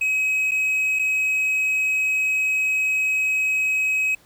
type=tone with dropouts; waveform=triangle; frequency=2545 Hz; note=D#7; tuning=39 cents sharp; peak=-17 dBFS; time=0.01-4.15 s; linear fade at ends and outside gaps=5 ms; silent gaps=0.511-0.516 / 0.99-0.993 s; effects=pink hiss -55 dBFS RMS until 4.25 s